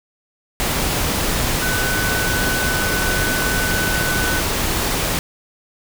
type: tone in noise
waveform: sine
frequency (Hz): 1502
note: F#6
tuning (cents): +26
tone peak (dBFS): -22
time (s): 1.62-4.4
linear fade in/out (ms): 0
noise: pink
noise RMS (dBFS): -20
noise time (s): 0.6-5.19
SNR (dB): -5
effects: none